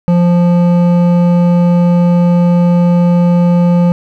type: tone with hard clipping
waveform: triangle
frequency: 174.61 Hz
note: F3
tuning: in tune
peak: -8 dBFS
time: 0.08-3.92 s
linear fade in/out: 0 ms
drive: 14 dB
effects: none